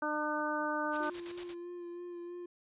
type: harmonic tone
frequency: 301.4 Hz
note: D4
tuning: 45 cents sharp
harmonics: 1 / 2 / 3 / 4 / 5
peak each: -38 / -38 / -38 / -38 / -38 dBFS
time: 0.02-1.1 s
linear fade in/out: 5 ms
type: noise with tremolo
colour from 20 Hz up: white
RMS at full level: -44 dBFS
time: 0.91-1.55 s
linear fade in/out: 50 ms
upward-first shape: square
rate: 8.6 Hz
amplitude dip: 70%
type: tone with vibrato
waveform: triangle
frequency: 349.2 Hz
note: F4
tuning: in tune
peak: -39 dBFS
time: 1-2.46 s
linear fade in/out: 5 ms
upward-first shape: sine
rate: 3.1 Hz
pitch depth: 19 cents each way
effects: resampled to 8000 Hz